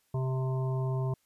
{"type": "harmonic tone with a mistuned harmonic", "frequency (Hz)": 130.81, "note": "C3", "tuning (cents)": 0, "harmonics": [1, 3, 5, 7, 8], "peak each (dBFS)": [-28, -38, -42, -45, -46], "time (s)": [0.14, 1.14], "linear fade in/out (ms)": 5, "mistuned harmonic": 7, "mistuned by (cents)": -17, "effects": ["white hiss -72 dBFS RMS until 1.25 s", "resampled to 32000 Hz"]}